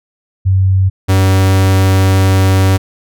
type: tone pair in turn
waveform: sine / 45% pulse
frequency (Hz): 95 / 95.41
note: F#2 / G2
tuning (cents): +46 / -46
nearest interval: unison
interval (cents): 8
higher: second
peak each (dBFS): -7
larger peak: neither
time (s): 0.45-0.9 / 1.08-2.78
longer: second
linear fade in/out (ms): 20
effects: none